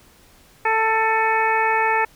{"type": "harmonic tone with a mistuned harmonic", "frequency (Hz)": 443.5, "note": "A4", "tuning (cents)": 14, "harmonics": [1, 2, 3, 4, 5, 6], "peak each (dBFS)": [-25, -19, -26, -23, -26, -29], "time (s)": [0.65, 2.05], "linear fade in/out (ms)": 5, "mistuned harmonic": 6, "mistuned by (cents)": -73, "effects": ["pink hiss -52 dBFS RMS until 2.15 s"]}